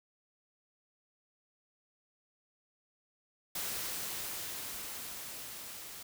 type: noise with level ramp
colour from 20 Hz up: white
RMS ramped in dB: -37 to -47 dBFS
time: 3.55-6.03 s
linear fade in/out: 5 ms
effects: none